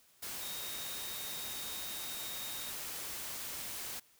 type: tone in noise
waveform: sine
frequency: 3729 Hz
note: A#7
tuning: in tune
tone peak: -46 dBFS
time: 0.41-2.71 s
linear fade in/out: 10 ms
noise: white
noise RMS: -42 dBFS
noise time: 0.22-4 s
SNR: -7 dB
effects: white hiss -66 dBFS RMS until 4.19 s